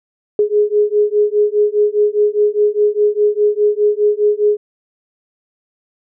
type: beating tone pair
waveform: sine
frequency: 415.3 / 420.2 Hz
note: G#4 / G#4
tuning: 0 / +20 cents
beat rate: 4.9 Hz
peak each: -14 dBFS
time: 0.39-4.57 s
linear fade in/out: 2 ms
effects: none